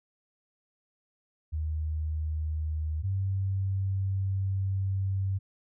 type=tone pair in turn; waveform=sine; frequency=77.78 / 96.54 Hz; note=D#2 / G2; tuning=0 / -26 cents; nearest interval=major third; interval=374 cents; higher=second; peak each=-28 / -26 dBFS; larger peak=second; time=1.52-3.03 / 3.03-5.39 s; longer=second; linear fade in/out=20 ms; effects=none